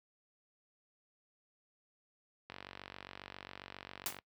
click train, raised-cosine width 0.3 ms, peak -29 dBFS, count 81, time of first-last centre 2.5-4.188 s, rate 47.4 Hz
white noise with exponential decay, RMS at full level -33 dBFS, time 4.06-4.19 s, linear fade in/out 1 ms, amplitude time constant 28 ms
effects noise-tail reverb RT60 0.1 s tail -22 dB re dry + high-pass 60 Hz 12 dB/octave

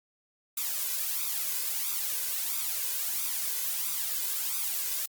blue noise with flanger, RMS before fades -31 dBFS, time 0.57-5.06 s, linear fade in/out 5 ms, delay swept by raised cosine 0.82 to 2.02 ms, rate 1.5 Hz, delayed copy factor +0.65, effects Opus 48 kbps

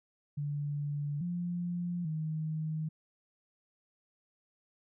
sine tone with pitch steps, 145.4 / 175 / 156.6 Hz, D3 / F3 / D#3, -17 / +4 / +11 cents, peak -32 dBFS, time 0.37-2.89 s, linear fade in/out 10 ms, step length 840 ms, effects none

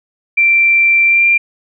sine tone with pitch glide, 2353 to 2380 Hz, D7 to D7, +3 to +22 cents, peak -7 dBFS, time 0.37-1.38 s, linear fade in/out 10 ms, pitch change +19 cents, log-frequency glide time 1.06-1.26 s, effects none

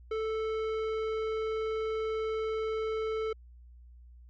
sine tone with tanh clipping, 439.7 Hz, A4, 1 cent flat, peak -32 dBFS, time 0.11-3.33 s, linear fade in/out 5 ms, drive 14 dB, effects added 60 Hz sine -50 dBFS peak until 4.29 s

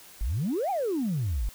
sine exponential two-way sweep, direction up then down, 44.18 to 827 to 44.18 Hz, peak -24 dBFS, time 0.21-1.49 s, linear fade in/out 0 ms, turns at 0.7 s, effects tanh soft clip ceiling -22 dBFS + white hiss -50 dBFS RMS until 1.54 s

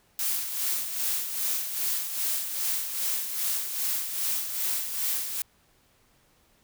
blue noise with tremolo, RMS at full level -27 dBFS, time 0.19-5.42 s, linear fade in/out 2 ms, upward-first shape sine, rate 2.5 Hz, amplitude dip 55%, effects pink hiss -64 dBFS RMS until 6.63 s

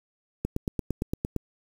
click train, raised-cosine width 3 ms, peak -14 dBFS, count 9, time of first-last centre 0.45-1.363 s, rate 8.76 Hz, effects 7-bit

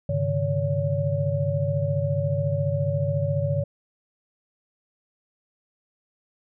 sine tone cluster, 100.7 / 136.4 / 150.7 / 567 Hz, G2 / C#3 / D3 / C#5, +47 / -28 / +45 / +39 cents, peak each -27 dBFS, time 0.09-3.64 s, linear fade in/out 5 ms, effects none

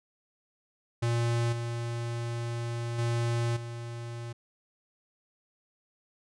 square tone with level steps, 117.8 Hz, A#2, 19 cents sharp, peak -26 / -32 / -27 / -37 dBFS, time 1.02-4.33 s, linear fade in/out 10 ms, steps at 1.52 / 2.98 / 3.56 s, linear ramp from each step 10 ms, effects resampled to 22050 Hz

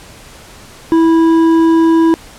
sine tone with hard clipping, 327.7 Hz, E4, 10 cents flat, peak -8 dBFS, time 0.92-2.14 s, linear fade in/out 0 ms, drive 7 dB, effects pink hiss -37 dBFS RMS until 2.38 s + low-pass 11000 Hz 12 dB/octave

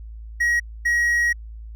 triangle tone bursts at uneven times, 1900 Hz, A#6, 33 cents sharp, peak -15 dBFS, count 2, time 0.4-0.6 / 0.85-1.33 s, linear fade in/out 10 ms, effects added 55 Hz sine -34 dBFS peak until 1.75 s

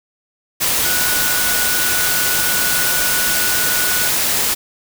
sine tone in noise, 1470 Hz, F#6, 12 cents flat, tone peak -22 dBFS, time 0.84-4.1 s, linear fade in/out 20 ms, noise white, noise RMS -17 dBFS, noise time 0.6-4.55 s, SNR -8 dB, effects none

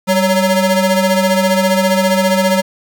30% pulse ring-modulated tone, 374.9 Hz, F#4, 23 cents sharp, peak -5 dBFS, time 0.07-2.62 s, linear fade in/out 20 ms, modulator 180 Hz, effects none

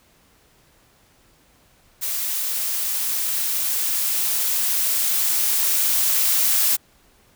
blue noise with level ramp, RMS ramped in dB -25 to -18 dBFS, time 2.01-6.77 s, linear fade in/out 20 ms, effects pink hiss -57 dBFS RMS until 7.35 s

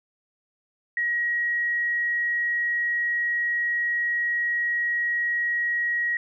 sine tone, 1900 Hz, A#6, 33 cents sharp, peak -22 dBFS, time 0.97-6.17 s, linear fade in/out 2 ms, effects none

